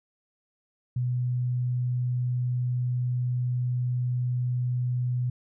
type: tone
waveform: sine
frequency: 124.1 Hz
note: B2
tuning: 9 cents sharp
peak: -24 dBFS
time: 0.96-5.3 s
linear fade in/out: 5 ms
effects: none